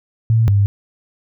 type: tone pair in turn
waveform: sine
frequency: 113 / 100.67 Hz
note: A2 / G2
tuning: +47 / +47 cents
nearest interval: major second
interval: 200 cents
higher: first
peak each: -10 dBFS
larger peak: neither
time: 0.3-0.48 / 0.48-0.66 s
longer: neither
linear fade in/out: 0 ms
effects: none